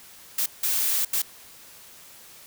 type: noise bursts at uneven times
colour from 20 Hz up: blue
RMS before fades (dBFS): -24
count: 3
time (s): 0.38-0.46 / 0.63-1.05 / 1.13-1.22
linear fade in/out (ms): 5
effects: white hiss -48 dBFS RMS until 2.46 s